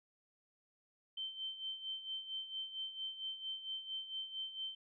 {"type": "tone with tremolo", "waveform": "sine", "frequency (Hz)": 3103, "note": "G7", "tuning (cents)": -18, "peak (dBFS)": -38, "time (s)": [1.17, 4.75], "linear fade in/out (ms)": 5, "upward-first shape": "sine", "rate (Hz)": 4.4, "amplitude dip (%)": 70, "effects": []}